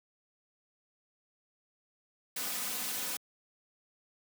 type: noise with comb filter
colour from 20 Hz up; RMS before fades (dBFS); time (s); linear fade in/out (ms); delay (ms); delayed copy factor
white; -36; 2.36-3.17; 5; 4; +0.9
effects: high-pass 100 Hz 12 dB/octave